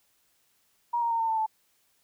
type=tone with pitch steps; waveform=sine; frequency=949 / 933.8 / 918.8 / 904.1 / 889.5 / 875.3 Hz; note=A#5 / A#5 / A#5 / A5 / A5 / A5; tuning=+31 / +3 / -25 / +47 / +19 / -9 cents; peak=-24 dBFS; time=0.93-1.464 s; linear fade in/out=10 ms; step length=89 ms; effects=white hiss -69 dBFS RMS until 2.03 s